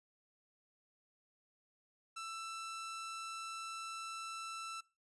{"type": "tone", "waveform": "sawtooth", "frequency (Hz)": 1330, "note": "E6", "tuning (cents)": 15, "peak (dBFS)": -39, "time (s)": [2.16, 4.81], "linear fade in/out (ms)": 10, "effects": ["noise-tail reverb RT60 0.3 s tail -22 dB re dry", "resampled to 24000 Hz"]}